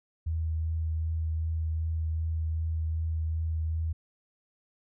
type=tone with vibrato; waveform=sine; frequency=80.3 Hz; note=E2; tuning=45 cents flat; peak=-27 dBFS; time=0.26-3.93 s; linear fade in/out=10 ms; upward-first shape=triangle; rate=2.6 Hz; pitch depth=16 cents each way; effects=none